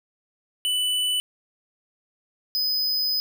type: tone pair in turn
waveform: square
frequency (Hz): 2983 / 5017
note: F#7 / D#8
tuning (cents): +13 / +13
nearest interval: major sixth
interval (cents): 900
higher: second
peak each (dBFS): -22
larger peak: neither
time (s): 0.65-1.2 / 2.55-3.2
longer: second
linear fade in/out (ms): 0
effects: none